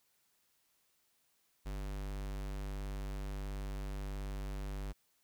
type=tone; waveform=square; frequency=49.27 Hz; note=G1; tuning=10 cents sharp; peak=-39 dBFS; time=1.65-4.93 s; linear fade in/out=20 ms; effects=white hiss -75 dBFS RMS until 5.23 s